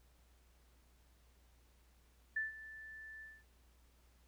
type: tone with ADSR envelope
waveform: sine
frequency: 1760 Hz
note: A6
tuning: in tune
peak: -33 dBFS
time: 2.36-3.44 s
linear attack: 7 ms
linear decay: 150 ms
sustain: -16 dB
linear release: 220 ms
effects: added 60 Hz sine -66 dBFS peak until 4.27 s + pink hiss -73 dBFS RMS until 4.27 s